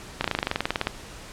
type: slowing click train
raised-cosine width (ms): 0.3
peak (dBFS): -7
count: 16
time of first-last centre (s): 0.21-0.871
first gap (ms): 33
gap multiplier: 1.04
effects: pink hiss -42 dBFS RMS until 1.32 s + low-pass 9000 Hz 12 dB/octave